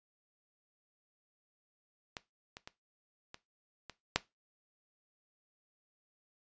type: clicks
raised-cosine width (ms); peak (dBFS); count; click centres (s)
0.2; -22 / -28 / -28 / -28 / -27 / -9; 6; 2.168 / 2.569 / 2.675 / 3.344 / 3.897 / 4.16
effects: noise-tail reverb RT60 0.2 s tail -17 dB re dry + resampled to 16000 Hz